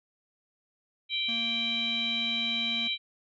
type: harmonic tone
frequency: 782 Hz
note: G5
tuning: 4 cents flat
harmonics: 3 / 4 / 5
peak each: -33 / -32 / -31 dBFS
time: 1.09-2.98 s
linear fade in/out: 50 ms
type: tone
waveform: square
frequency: 230 Hz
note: A#3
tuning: 23 cents flat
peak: -38 dBFS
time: 1.28-2.88 s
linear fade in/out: 10 ms
effects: resampled to 16000 Hz